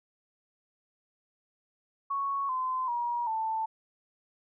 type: tone with pitch steps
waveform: sine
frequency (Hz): 1108.7 / 1028.5 / 954.1 / 885.1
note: C#6 / C6 / A#5 / A5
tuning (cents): 0 / -30 / +40 / +10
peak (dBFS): -28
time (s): 2.1-3.66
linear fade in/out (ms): 10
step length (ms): 390
effects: none